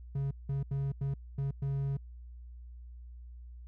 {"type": "tone bursts at uneven times", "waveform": "triangle", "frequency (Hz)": 138, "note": "C#3", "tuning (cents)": -7, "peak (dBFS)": -28, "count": 6, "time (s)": [[0.15, 0.31], [0.49, 0.63], [0.71, 0.92], [1.01, 1.14], [1.38, 1.51], [1.62, 1.97]], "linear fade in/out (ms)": 5, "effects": ["added 60 Hz sine -45 dBFS peak until 3.67 s"]}